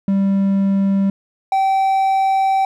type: tone pair in turn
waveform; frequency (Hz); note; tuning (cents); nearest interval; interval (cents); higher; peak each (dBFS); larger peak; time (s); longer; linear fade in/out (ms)
triangle; 196 / 773; G3 / G5; 0 / -24; 2 octaves; 2376; second; -11; neither; 0.08-1.1 / 1.52-2.65; second; 2
effects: none